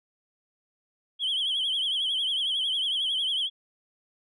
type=tone with vibrato; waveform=sine; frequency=3186 Hz; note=G7; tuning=27 cents sharp; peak=-23 dBFS; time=1.19-3.5 s; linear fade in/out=50 ms; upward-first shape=triangle; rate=11 Hz; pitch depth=120 cents each way; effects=tanh soft clip ceiling -22 dBFS